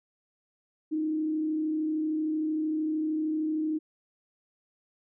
sine tone with frequency modulation, 311.1 Hz, D#4, in tune, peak -26 dBFS, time 0.91-3.79 s, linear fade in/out 20 ms, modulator 33.1 Hz, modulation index 0.3, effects none

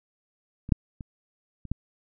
clicks, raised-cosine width 5 ms, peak -24 / -6 / -25 / -28 / -15 dBFS, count 5, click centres 0.691 / 0.722 / 1.008 / 1.653 / 1.716 s, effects none

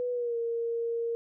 sine tone with pitch glide, 492 to 464.7 Hz, B4 to A#4, -7 to -5 cents, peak -28 dBFS, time 0-1.15 s, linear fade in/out 0 ms, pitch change -98 cents, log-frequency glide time 0.12-0.37 s, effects none

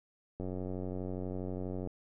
click train, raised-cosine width 2 ms, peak -26 dBFS, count 137, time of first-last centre 0.4-1.873 s, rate 92.3 Hz, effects none

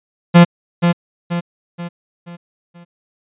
45% pulse tone with echo, 172.6 Hz, F3, 20 cents flat, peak -3 dBFS, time 0.34-0.45 s, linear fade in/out 20 ms, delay 480 ms, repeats 5, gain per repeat -7 dB, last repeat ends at 2.85 s, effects resampled to 8000 Hz

